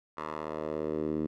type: tone with band-pass filter sweep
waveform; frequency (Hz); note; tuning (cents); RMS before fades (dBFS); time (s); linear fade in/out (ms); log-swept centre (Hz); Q
10% pulse; 77.3; D#2; -11; -34; 0.17-1.27; 10; 1100 to 280; 1.9
effects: none